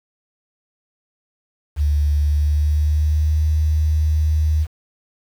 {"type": "tone with pitch glide", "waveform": "sine", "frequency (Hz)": [73.42, 77.11], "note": ["D2", "D#2"], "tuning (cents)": [0, -15], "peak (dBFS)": -14, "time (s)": [1.76, 4.67], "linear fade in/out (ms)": 50, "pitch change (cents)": 85, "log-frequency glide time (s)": [2.2, 3.42], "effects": ["7-bit"]}